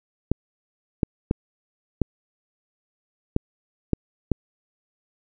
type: clicks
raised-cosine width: 3 ms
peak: -6 dBFS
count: 7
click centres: 0.316 / 1.032 / 1.311 / 2.017 / 3.364 / 3.933 / 4.317 s
effects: none